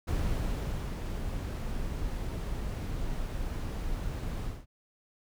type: noise with ADSR envelope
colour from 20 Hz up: brown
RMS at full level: -29 dBFS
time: 0.07-4.66 s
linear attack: 15 ms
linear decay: 840 ms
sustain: -5 dB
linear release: 210 ms
effects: none